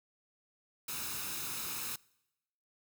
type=noise with comb filter; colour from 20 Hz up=white; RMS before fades=-39 dBFS; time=0.88-1.96 s; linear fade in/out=5 ms; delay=0.77 ms; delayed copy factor=+0.55; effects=noise-tail reverb RT60 0.9 s tail -24 dB re dry + high-pass 80 Hz 12 dB/octave